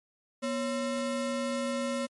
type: ring-modulated tone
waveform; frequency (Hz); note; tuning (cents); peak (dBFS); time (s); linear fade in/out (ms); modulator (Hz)
square; 396.8; G4; +21; -27; 0.42-2.07; 20; 155
effects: MP3 48 kbps